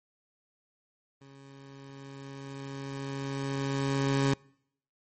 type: tone with level ramp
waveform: 20% pulse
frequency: 137.4 Hz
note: C#3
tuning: 15 cents flat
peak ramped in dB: -46 to -18 dBFS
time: 1.21-4.34 s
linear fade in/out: 5 ms
effects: noise-tail reverb RT60 0.7 s tail -26 dB re dry + MP3 32 kbps